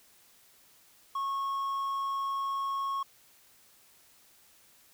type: tone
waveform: triangle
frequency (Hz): 1096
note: C#6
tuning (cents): -20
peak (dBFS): -28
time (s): 1.15-3.03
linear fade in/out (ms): 5
effects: white hiss -61 dBFS RMS until 4.93 s